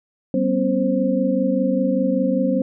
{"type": "tone cluster", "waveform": "sine", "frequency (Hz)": [192.8, 244.4, 269.5, 526], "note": ["G3", "B3", "C#4", "C5"], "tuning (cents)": [-28, -18, -49, 9], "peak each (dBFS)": -22, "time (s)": [0.34, 2.62], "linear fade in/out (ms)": 2, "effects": []}